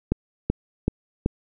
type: click train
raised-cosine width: 3 ms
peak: -7 dBFS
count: 4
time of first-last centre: 0.12-1.261 s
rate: 2.63 Hz
effects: none